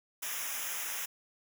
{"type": "noise with comb filter", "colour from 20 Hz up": "white", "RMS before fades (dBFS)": -37, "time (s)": [0.22, 1.06], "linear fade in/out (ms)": 10, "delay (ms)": 0.23, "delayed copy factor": -0.9, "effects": []}